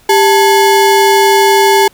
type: ring-modulated tone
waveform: square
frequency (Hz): 640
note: D#5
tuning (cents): +49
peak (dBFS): -3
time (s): 0.09-1.88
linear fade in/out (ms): 5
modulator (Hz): 244
effects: pink hiss -46 dBFS RMS until 1.93 s